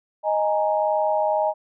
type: chord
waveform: sine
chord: D# suspended fourth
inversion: none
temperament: equal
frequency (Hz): 622.3 / 830.6 / 932.3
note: D#5 / G#5 / A#5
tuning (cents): 0 / 0 / 0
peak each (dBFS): -21 / -23 / -27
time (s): 0.23-1.54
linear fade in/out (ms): 50
effects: none